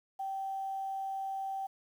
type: tone with quantisation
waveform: sine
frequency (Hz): 776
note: G5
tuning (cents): -18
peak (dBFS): -34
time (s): 0.19-1.67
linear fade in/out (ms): 10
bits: 10
effects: none